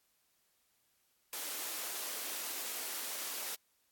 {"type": "high-pass noise", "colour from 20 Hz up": "white", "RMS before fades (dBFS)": -40, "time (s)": [1.33, 3.55], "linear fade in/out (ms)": 2, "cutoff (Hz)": 270, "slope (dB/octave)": 24, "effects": ["white hiss -75 dBFS RMS until 3.91 s", "AAC 64 kbps"]}